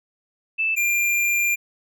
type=tone pair in turn; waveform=sine / square; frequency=2637 / 2391 Hz; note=E7 / D7; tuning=0 / +30 cents; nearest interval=major second; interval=170 cents; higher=first; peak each=-19 dBFS; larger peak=neither; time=0.58-0.76 / 0.76-1.56 s; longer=second; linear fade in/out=20 ms; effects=none